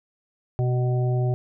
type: harmonic tone with a mistuned harmonic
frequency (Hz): 125.3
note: B2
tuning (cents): +25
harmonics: 1 / 3 / 5 / 6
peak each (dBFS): -20 / -30 / -34 / -36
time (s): 0.59-1.34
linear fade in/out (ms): 0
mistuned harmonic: 5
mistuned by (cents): -28
effects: none